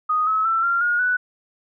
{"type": "tone with pitch steps", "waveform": "sine", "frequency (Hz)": [1244.5, 1289.1, 1335.4, 1383.3, 1432.9, 1484.2], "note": ["D#6", "E6", "E6", "F6", "F6", "F#6"], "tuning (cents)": [0, -39, 22, -17, 44, 5], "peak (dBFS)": -17, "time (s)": [0.09, 1.17], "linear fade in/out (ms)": 10, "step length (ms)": 180, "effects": []}